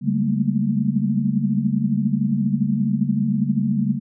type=tone cluster; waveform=sine; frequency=141.3 / 192.6 / 202.9 / 217.5 / 230.1 Hz; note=C#3 / G3 / G#3 / A3 / A#3; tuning=+34 / -30 / -40 / -20 / -22 cents; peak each=-24 dBFS; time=0.01-4 s; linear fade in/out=50 ms; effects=none